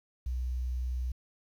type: tone with quantisation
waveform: sine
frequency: 62.3 Hz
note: B1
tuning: 16 cents sharp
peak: -30 dBFS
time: 0.26-1.12 s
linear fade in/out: 5 ms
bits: 10
effects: none